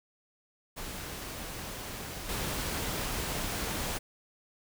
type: noise with level steps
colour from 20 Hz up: pink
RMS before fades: -40 / -34 dBFS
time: 0.76-3.99 s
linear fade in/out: 20 ms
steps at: 2.29 s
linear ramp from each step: 2 ms
effects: none